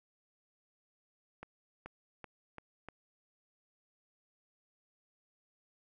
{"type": "accelerating click train", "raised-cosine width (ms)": 0.5, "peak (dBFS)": -30, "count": 5, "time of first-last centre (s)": [1.43, 2.886], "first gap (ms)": 430, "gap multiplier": 0.89, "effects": []}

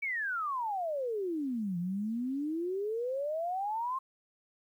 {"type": "exponential two-way sweep", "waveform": "sine", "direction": "down then up", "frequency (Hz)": [2309, 170, 1078], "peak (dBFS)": -31, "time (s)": [0.02, 3.99], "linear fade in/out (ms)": 10, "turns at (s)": 1.78, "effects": ["11-bit"]}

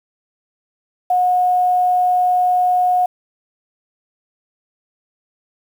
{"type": "tone with quantisation", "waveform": "sine", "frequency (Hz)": 725, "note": "F#5", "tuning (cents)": -35, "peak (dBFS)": -12, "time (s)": [1.1, 3.06], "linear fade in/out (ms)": 5, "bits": 7, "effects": []}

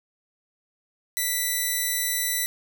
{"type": "tone", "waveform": "5% pulse", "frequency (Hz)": 1980, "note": "B6", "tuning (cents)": 4, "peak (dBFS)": -13, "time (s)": [1.17, 2.46], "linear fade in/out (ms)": 0, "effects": []}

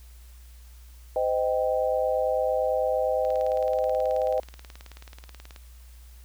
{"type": "chord", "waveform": "sine", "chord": "C minor", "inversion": "none", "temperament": "equal with one note detuned", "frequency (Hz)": [513.4, 622.3, 784], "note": ["C5", "Eb5", "G5"], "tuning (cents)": [-33, 0, 0], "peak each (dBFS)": [-25, -26, -30], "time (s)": [1.16, 4.4], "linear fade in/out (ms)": 2}
{"type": "click train", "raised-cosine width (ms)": 0.2, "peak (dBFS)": -27, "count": 44, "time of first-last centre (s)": [3.25, 5.562], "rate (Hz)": 18.6}
{"effects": ["added 60 Hz sine -45 dBFS peak until 6.24 s", "white hiss -58 dBFS RMS until 6.24 s"]}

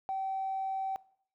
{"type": "tone with tanh clipping", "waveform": "triangle", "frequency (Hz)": 770, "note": "G5", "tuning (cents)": -31, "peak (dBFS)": -31, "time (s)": [0.09, 0.96], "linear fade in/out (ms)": 0, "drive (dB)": 4, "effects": ["noise-tail reverb RT60 0.6 s tail -21 dB re dry"]}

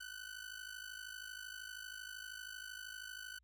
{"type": "ring-modulated tone", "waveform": "sawtooth", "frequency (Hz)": 1501, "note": "F#6", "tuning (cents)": 24, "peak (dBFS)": -40, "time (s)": [0, 3.39], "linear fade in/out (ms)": 10, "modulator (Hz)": 26.4, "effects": ["added 60 Hz sine -70 dBFS peak until 3.43 s"]}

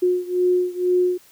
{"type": "beating tone pair", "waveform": "sine", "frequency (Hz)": [360.2, 362.3], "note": ["F#4", "F#4"], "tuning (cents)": [-46, -36], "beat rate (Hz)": 2.1, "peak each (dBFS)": [-19, -21], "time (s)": [0.02, 1.18], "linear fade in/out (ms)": 10, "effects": ["white hiss -52 dBFS RMS until 1.31 s"]}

